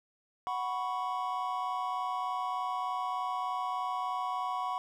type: chord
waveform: triangle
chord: F# suspended fourth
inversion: none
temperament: just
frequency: 740 / 986.7 / 1110 Hz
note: F#5 / B5 / C#6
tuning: 0 / -2 / +2 cents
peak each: -34 dBFS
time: 0.47-4.78 s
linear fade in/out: 0 ms
effects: none